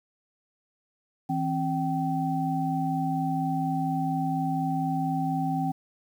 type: tone cluster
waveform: sine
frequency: 161.6 / 265.8 / 772 Hz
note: E3 / C4 / G5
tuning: -34 / +27 / -27 cents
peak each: -29 dBFS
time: 1.29-5.72 s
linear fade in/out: 10 ms
effects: 9-bit